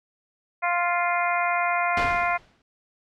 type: harmonic tone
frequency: 349.2 Hz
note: F4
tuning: in tune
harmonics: 2 / 3 / 4 / 5 / 6 / 7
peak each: -25 / -27 / -29 / -35 / -28 / -32 dBFS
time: 0.62-2.38 s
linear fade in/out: 20 ms
type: noise with exponential decay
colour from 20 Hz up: pink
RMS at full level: -26 dBFS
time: 1.97-2.62 s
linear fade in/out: 2 ms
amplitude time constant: 140 ms
effects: low-pass 4000 Hz 12 dB/octave